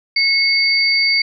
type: tone pair together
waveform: sine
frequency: 2182 / 4623 Hz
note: C#7 / D8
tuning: -28 / -28 cents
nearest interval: octave + minor second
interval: 1300 cents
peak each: -15 dBFS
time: 0.16-1.22 s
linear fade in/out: 5 ms
effects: none